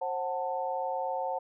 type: chord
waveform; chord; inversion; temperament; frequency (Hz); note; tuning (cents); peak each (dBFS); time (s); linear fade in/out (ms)
sine; F# diminished; second; just; 532.8 / 740 / 888; C5 / F#5 / A5; +31 / 0 / +16; -34; 0.01-1.39; 10
effects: none